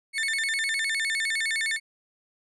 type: tone with vibrato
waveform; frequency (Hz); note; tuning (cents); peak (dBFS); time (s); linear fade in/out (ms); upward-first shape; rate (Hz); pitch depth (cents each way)
35% pulse; 1986; B6; +9; -23; 0.13-1.8; 50; square; 9.8; 180
effects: resampled to 24000 Hz